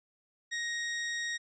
sawtooth tone, 1876 Hz, A#6, 11 cents sharp, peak -29 dBFS, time 0.51-1.38 s, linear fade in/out 20 ms, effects resampled to 16000 Hz

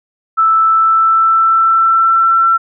sine tone with pitch glide, 1318.5 to 1347 Hz, E6 to E6, 0 to +37 cents, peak -7 dBFS, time 0.37-2.58 s, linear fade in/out 20 ms, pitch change +37 cents, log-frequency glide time 0.61-2.46 s, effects none

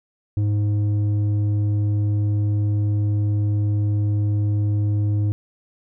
square tone with low-pass filter, 103.83 Hz, G#2, in tune, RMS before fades -20 dBFS, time 0.37-5.32 s, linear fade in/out 0 ms, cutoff 230 Hz, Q 1.3, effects none

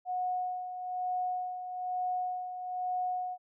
sine tone with tremolo, 730 Hz, F#5, 24 cents flat, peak -29 dBFS, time 0.05-3.38 s, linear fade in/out 50 ms, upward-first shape sine, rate 1.1 Hz, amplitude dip 60%, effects none

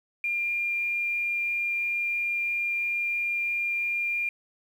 sine tone with quantisation, 2399 Hz, D7, 36 cents sharp, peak -25 dBFS, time 0.24-4.29 s, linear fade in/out 2 ms, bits 9, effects none

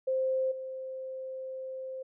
sine tone with level steps, 523.3 Hz, C5, in tune, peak -26 / -36 dBFS, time 0.07-2.03 s, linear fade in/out 10 ms, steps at 0.51 s, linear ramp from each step 10 ms, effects none

